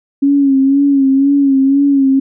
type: tone with vibrato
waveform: sine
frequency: 275.3 Hz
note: C#4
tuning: 12 cents flat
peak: -7 dBFS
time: 0.22-2.2 s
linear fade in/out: 10 ms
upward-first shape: sine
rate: 2 Hz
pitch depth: 49 cents each way
effects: none